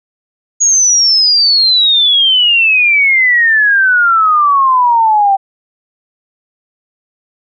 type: exponential sweep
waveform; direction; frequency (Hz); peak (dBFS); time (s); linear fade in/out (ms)
sine; down; 6730 to 771; -6; 0.6-5.37; 20
effects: none